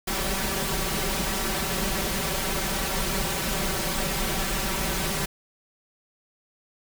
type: noise with comb filter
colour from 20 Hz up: pink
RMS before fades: -27 dBFS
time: 0.07-5.26 s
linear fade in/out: 10 ms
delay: 5.2 ms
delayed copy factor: +0.95
effects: none